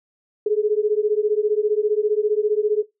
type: beating tone pair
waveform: sine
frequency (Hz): 415.3 / 430.3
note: G#4 / A4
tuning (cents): 0 / -39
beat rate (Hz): 15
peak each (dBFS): -20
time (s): 0.46-2.83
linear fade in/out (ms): 5
effects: noise-tail reverb RT60 0.2 s tail -19 dB re dry